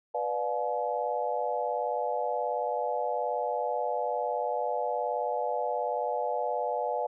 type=chord; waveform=sine; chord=B diminished seventh; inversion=none; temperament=just; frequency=493.9 / 592.7 / 711.2 / 853.4 Hz; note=B4 / D5 / F5 / Ab5; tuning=0 / +16 / +31 / +47 cents; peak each=-33 dBFS; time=0.14-7.07 s; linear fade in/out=10 ms; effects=none